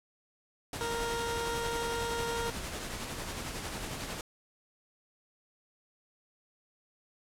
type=noise with tremolo; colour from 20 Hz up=pink; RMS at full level=-37 dBFS; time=0.73-4.21 s; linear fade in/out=2 ms; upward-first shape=sine; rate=11 Hz; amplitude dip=35%
type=tone; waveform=20% pulse; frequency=466.2 Hz; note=A#4; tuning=in tune; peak=-28 dBFS; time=0.81-2.5 s; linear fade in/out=0 ms
effects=low-pass 11000 Hz 12 dB/octave